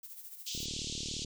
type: noise with tremolo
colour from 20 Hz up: violet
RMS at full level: -46 dBFS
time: 0.03-0.66 s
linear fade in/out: 2 ms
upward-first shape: sine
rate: 14 Hz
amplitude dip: 55%
type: band-pass noise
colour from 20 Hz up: pink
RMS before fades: -40 dBFS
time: 0.46-1.25 s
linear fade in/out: 10 ms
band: 3000 to 7400 Hz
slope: 48 dB/octave
type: click train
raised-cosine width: 3 ms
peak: -31 dBFS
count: 27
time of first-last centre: 0.55-1.247 s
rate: 37.3 Hz
effects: none